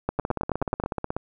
two click trains, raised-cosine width 1 ms, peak -10 / -13 dBFS, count 8 / 17, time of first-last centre 0.09-0.838 / 0.19-1.166 s, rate 9.36 / 16.4 Hz, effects none

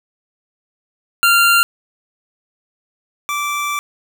25% pulse tone pair in turn, 1388 / 1167.2 Hz, F6 / D6, -11 / -11 cents, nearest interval minor third, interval 300 cents, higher first, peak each -6 / -15 dBFS, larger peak first, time 1.23-1.63 / 3.29-3.79 s, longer second, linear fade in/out 0 ms, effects none

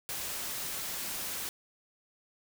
white noise, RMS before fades -37 dBFS, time 0.09-1.49 s, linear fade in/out 0 ms, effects none

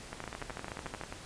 two click trains, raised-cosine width 0.5 ms, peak -23 / -24 dBFS, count 13 / 11, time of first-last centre 0.13-1.012 / 0.24-1.125 s, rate 13.6 / 11.3 Hz, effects pink hiss -48 dBFS RMS until 1.25 s + resampled to 22050 Hz

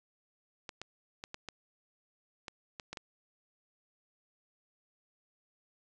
clicks, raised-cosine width 0.2 ms, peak -24 dBFS, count 9, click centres 0.692 / 0.816 / 1.239 / 1.344 / 1.487 / 2.482 / 2.798 / 2.93 / 2.972 s, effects resampled to 22050 Hz + 11-bit

